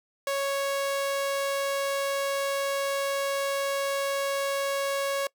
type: tone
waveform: sawtooth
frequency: 554 Hz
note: C#5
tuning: 1 cent flat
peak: -22 dBFS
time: 0.27-5.27 s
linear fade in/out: 2 ms
effects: noise-tail reverb RT60 0.1 s tail -23 dB re dry